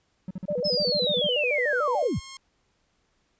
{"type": "tone bursts", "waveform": "triangle", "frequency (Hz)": 185, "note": "F#3", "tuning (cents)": 0, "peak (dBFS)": -28, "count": 14, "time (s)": [0.28, 1.269], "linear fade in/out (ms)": 2, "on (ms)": 27, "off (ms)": 47}
{"type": "tone with vibrato", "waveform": "sine", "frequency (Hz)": 540, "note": "C#5", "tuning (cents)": -45, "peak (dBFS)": -25, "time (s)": [0.48, 2.08], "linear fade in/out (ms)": 10, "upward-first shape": "square", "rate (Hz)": 6.8, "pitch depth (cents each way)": 160}
{"type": "tone with exponential growth", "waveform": "5% pulse", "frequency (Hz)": 1072, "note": "C6", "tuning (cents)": 42, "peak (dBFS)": -25, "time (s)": [0.53, 2.37], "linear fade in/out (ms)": 2, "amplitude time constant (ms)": 400}
{"type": "linear sweep", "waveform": "sine", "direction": "down", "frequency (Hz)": [5274, 31.06], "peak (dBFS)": -24, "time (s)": [0.64, 2.2], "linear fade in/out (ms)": 20}
{"effects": ["pink hiss -70 dBFS RMS until 3.39 s", "resampled to 16000 Hz"]}